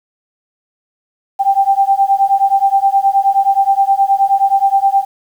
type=beating tone pair; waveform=sine; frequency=782 / 791.5 Hz; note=G5 / G5; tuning=-4 / +17 cents; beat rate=9.5 Hz; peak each=-12 dBFS; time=1.39-5.05 s; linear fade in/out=20 ms; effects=7-bit